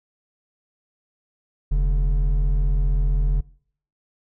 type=tone pair together; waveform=triangle; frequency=42.65 / 143.2 Hz; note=F1 / D3; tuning=-40 / -43 cents; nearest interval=octave + major sixth; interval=2097 cents; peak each=-14 / -25 dBFS; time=1.71-3.41 s; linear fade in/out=10 ms; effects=noise-tail reverb RT60 0.6 s tail -24 dB re dry + tanh soft clip ceiling -11 dBFS

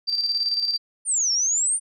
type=tone with tremolo; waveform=sine; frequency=4689 Hz; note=D8; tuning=4 cents flat; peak=-19 dBFS; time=0.07-0.78 s; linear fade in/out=20 ms; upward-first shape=square; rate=18 Hz; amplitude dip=50%
type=exponential two-way sweep; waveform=sine; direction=down then up; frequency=9290 to 5350 to 9290 Hz; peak=-19 dBFS; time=1.05-1.8 s; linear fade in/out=50 ms; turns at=1.32 s
effects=none

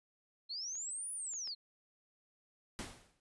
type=linear two-way sweep; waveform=sine; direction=up then down; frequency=4100 to 9950 to 4100 Hz; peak=-39 dBFS; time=0.49-1.55 s; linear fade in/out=20 ms; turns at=1.12 s
type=clicks; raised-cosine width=0.2 ms; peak=-43 / -41 / -36 dBFS; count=3; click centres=0.754 / 1.336 / 1.475 s
type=noise with exponential decay; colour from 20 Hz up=pink; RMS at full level=-41 dBFS; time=2.79-3.2 s; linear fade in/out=0 ms; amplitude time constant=89 ms
effects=resampled to 24000 Hz

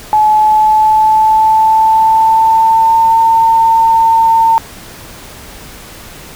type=tone with pitch glide; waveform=sine; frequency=856 to 904.3 Hz; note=A5 to A5; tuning=-48 to +47 cents; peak=-5 dBFS; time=0.13-4.58 s; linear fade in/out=0 ms; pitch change=+95 cents; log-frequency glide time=0.27-3.21 s; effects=pink hiss -32 dBFS RMS until 6.35 s

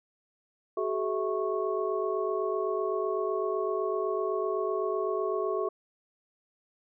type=tone cluster; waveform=sine; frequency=379.3 / 427.2 / 654 / 1102 Hz; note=F#4 / G#4 / E5 / C#6; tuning=+43 / +49 / -14 / -11 cents; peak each=-31 / -31 / -35 / -35 dBFS; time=0.77-5.69 s; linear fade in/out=5 ms; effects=none

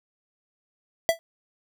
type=tone with exponential decay; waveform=square; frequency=663 Hz; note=E5; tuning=10 cents sharp; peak=-14 dBFS; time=1.09-1.19 s; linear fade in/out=0 ms; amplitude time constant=20 ms; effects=none

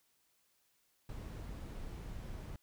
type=noise; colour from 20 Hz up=brown; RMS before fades=-45 dBFS; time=1.09-2.56 s; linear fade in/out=2 ms; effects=white hiss -75 dBFS RMS until 2.62 s

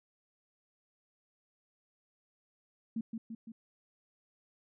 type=tone with echo; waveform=sine; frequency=226 Hz; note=A3; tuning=47 cents sharp; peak=-32 dBFS; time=2.96-3.01 s; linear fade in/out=5 ms; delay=170 ms; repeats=3; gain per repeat=-4 dB; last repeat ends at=3.52 s; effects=none

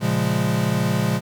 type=chord; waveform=square; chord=Bb minor seventh; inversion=none; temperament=equal; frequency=116.54 / 138.59 / 174.61 / 207.7 Hz; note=Bb2 / Db3 / F3 / Ab3; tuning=0 / 0 / 0 / 0 cents; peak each=-25 dBFS; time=0-1.21 s; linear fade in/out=50 ms; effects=none

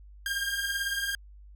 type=beating tone pair; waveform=sawtooth; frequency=1597 / 1615 Hz; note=G6 / G#6; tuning=+32 / -49 cents; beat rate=18 Hz; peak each=-30 / -27 dBFS; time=0.26-1.15 s; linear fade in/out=2 ms; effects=added 50 Hz sine -47 dBFS peak until 1.55 s

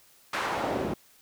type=noise with band-pass filter sweep; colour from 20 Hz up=pink; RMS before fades=-30 dBFS; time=0.33-0.94 s; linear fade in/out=5 ms; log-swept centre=1600 to 290 Hz; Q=1.1; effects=white hiss -59 dBFS RMS until 1.21 s

